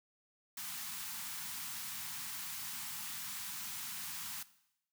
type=band-stop noise; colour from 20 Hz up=white; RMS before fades=-43 dBFS; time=0.57-4.43 s; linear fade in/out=5 ms; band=250 to 810 Hz; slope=48 dB/octave; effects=noise-tail reverb RT60 0.8 s tail -17 dB re dry + high-pass 100 Hz 12 dB/octave